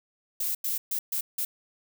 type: noise bursts at uneven times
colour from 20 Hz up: violet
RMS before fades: -29 dBFS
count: 5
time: 0.4-0.55 / 0.64-0.78 / 0.91-0.99 / 1.12-1.21 / 1.38-1.45 s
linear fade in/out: 5 ms
effects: none